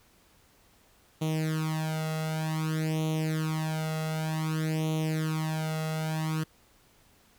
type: tone with flanger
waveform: sawtooth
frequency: 157.5 Hz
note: D#3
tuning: 21 cents sharp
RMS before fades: -30 dBFS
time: 1.21-6.44 s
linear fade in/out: 10 ms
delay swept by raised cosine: 0.3 to 1.5 ms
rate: 0.54 Hz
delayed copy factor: +0.85
effects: pink hiss -62 dBFS RMS until 7.38 s